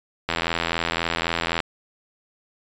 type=click train; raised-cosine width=0.3 ms; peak=-6 dBFS; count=111; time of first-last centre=0.29-1.603 s; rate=83.8 Hz; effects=resampled to 16000 Hz